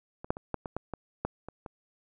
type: clicks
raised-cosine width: 1 ms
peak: -27 / -12 / -26 / -16 / -22 / -18 / -21 / -15 / -26 / -26 dBFS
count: 10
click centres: 0.245 / 0.305 / 0.369 / 0.543 / 0.658 / 0.766 / 0.937 / 1.25 / 1.486 / 1.662 s
effects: none